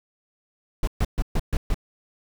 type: noise bursts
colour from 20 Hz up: brown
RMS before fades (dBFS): -21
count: 6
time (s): 0.83-1.744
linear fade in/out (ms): 2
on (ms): 44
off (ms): 130
effects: none